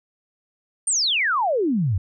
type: exponential sweep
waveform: sine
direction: down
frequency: 9220 to 85.3 Hz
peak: -18 dBFS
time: 0.87-1.98 s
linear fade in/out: 5 ms
effects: none